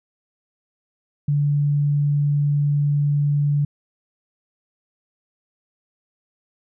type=tone; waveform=sine; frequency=145 Hz; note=D3; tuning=22 cents flat; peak=-16 dBFS; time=1.28-3.65 s; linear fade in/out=5 ms; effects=none